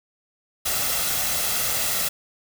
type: noise with comb filter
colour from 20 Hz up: white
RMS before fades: -24 dBFS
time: 0.65-2.09 s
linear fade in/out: 10 ms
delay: 1.5 ms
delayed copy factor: +0.5
effects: none